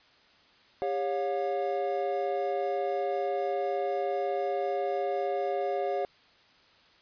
triangle tone cluster, 400.4 / 555 / 713 Hz, G4 / C#5 / F5, +37 / +2 / +36 cents, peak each -30 dBFS, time 0.82-6.05 s, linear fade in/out 0 ms, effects white hiss -60 dBFS RMS until 7.01 s + resampled to 11025 Hz

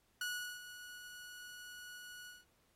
sawtooth tone with ADSR envelope, 1464 Hz, F#6, 19 cents flat, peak -33 dBFS, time 0.21-2.45 s, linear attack 3 ms, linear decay 380 ms, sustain -13 dB, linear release 180 ms, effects pink hiss -75 dBFS RMS until 2.75 s + AAC 48 kbps

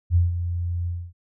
sine tone with ADSR envelope, 86.9 Hz, F2, 8 cents flat, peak -13 dBFS, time 0.1-1.13 s, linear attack 55 ms, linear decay 160 ms, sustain -10 dB, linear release 260 ms, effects none

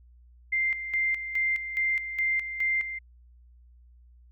sine tone with tremolo, 2093 Hz, C7, in tune, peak -23 dBFS, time 0.52-2.99 s, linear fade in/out 10 ms, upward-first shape square, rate 2.4 Hz, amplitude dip 65%, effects added 60 Hz sine -52 dBFS peak until 4.31 s

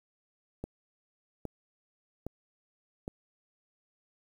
click train, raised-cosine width 2 ms, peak -23 dBFS, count 4, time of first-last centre 0.64-3.079 s, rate 1.23 Hz, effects 9-bit

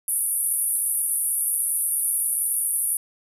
pink band-pass noise, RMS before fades -24 dBFS, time 0.08-2.97 s, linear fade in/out 2 ms, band 9400 to 12000 Hz, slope 96 dB/octave, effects none

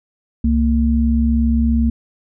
sine tone pair together, 67.36 / 230 Hz, C#2 / A#3, -49 / -23 cents, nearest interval octave + major sixth, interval 2126 cents, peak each -15 dBFS, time 0.44-1.9 s, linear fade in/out 5 ms, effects none

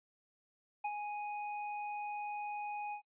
square tone with ADSR envelope, 830.6 Hz, G#5, in tune, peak -34 dBFS, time 0.84-3.02 s, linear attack 9 ms, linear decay 52 ms, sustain -5 dB, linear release 90 ms, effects noise-tail reverb RT60 0.1 s tail -23 dB re dry + resampled to 8000 Hz

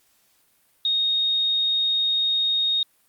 sine tone, 3722 Hz, A#7, 3 cents flat, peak -19 dBFS, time 0.85-2.83 s, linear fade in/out 2 ms, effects white hiss -63 dBFS RMS until 3.08 s + Opus 48 kbps

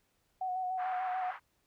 sine tone with vibrato, 740 Hz, F#5, in tune, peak -32 dBFS, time 0.41-1.31 s, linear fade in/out 5 ms, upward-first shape square, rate 6.8 Hz, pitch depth 22 cents each way
white band-pass noise, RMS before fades -44 dBFS, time 0.77-1.4 s, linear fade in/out 50 ms, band 850 to 1600 Hz, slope 24 dB/octave
effects pink hiss -75 dBFS RMS until 1.66 s

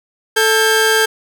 sawtooth tone pair together, 440 / 1599.1 Hz, A4 / G6, 0 / +34 cents, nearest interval octave + minor seventh, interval 2234 cents, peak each -10 dBFS, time 0.36-1.06 s, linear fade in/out 10 ms, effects none

